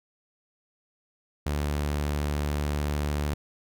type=tone; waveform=sawtooth; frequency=73.42 Hz; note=D2; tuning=in tune; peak=-22 dBFS; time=1.46-3.34 s; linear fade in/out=5 ms; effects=none